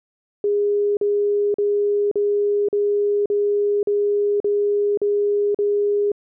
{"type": "tone bursts", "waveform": "sine", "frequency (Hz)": 410, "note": "G#4", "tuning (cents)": -22, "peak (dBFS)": -16, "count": 10, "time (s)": [0.44, 6.118], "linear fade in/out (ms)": 2, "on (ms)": 530, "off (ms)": 42, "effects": []}